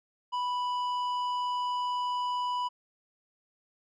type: tone with tanh clipping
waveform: triangle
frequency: 987.8 Hz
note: B5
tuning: in tune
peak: -30 dBFS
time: 0.32-2.69 s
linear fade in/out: 20 ms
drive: 13 dB
effects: none